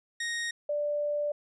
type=tone pair in turn; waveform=sawtooth / sine; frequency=1867 / 588.1 Hz; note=A#6 / D5; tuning=+2 / +2 cents; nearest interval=octave + minor sixth; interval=2000 cents; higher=first; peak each=-27 dBFS; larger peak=neither; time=0.2-0.51 / 0.69-1.32 s; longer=second; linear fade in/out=5 ms; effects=resampled to 22050 Hz